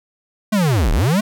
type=linear two-way sweep; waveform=square; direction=down then up; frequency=222.2 to 32 to 222.2 Hz; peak=-14 dBFS; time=0.52-1.21 s; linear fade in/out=10 ms; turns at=0.92 s; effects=none